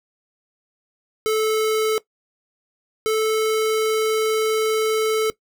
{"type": "tone pair in turn", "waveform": "square", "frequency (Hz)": [435.7, 437.5], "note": ["A4", "A4"], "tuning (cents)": [-17, -10], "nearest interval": "unison", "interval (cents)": 7, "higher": "second", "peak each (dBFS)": -18, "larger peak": "neither", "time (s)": [[1.26, 1.98], [3.06, 5.3]], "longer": "second", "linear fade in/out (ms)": 0, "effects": ["noise-tail reverb RT60 0.1 s tail -19 dB re dry"]}